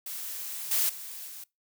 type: noise with level steps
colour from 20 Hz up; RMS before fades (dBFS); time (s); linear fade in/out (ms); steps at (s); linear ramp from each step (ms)
blue; -37 / -26 / -41 / -43; 0.06-1.44; 5; 0.71 / 0.89 / 1.27; 5
effects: noise-tail reverb RT60 0.2 s tail -22 dB re dry